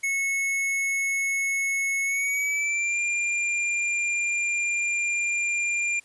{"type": "tone with pitch glide", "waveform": "square", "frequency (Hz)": [2195, 2394], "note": ["C#7", "D7"], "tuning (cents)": [-18, 33], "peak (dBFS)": -24, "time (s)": [0.03, 6], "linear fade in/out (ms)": 10, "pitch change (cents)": 151, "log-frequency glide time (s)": [2.04, 2.99], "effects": ["white hiss -57 dBFS RMS until 6.04 s", "resampled to 24000 Hz"]}